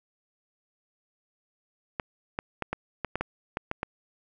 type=clicks; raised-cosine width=0.5 ms; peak=-14 dBFS; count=10; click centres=1.998 / 2.389 / 2.623 / 2.73 / 3.047 / 3.156 / 3.21 / 3.571 / 3.714 / 3.831 s; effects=none